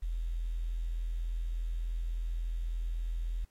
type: tone with quantisation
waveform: sine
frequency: 41.73 Hz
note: E1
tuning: 22 cents sharp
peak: -31 dBFS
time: 0.02-3.45 s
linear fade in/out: 10 ms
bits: 10
effects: pink hiss -74 dBFS RMS until 3.5 s + AAC 48 kbps

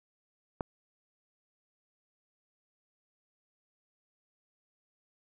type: click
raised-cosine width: 1 ms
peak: -18 dBFS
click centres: 0.608 s
effects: none

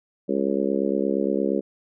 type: harmonic tone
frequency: 68.6 Hz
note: C#2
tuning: 17 cents flat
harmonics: 3 / 4 / 5 / 6 / 7 / 8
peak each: -27 / -27 / -27 / -27 / -29 / -30 dBFS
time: 0.28-1.61 s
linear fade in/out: 20 ms
effects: none

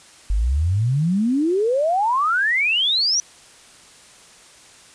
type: exponential sweep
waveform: sine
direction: up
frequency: 46.55 to 5970 Hz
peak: -16 dBFS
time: 0.3-3.2 s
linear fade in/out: 0 ms
effects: white hiss -47 dBFS RMS until 4.94 s + resampled to 22050 Hz

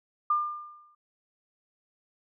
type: tone with exponential decay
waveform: sine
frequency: 1200 Hz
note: D6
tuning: 37 cents sharp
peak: -20 dBFS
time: 0.3-0.95 s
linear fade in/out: 5 ms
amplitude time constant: 140 ms
effects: none

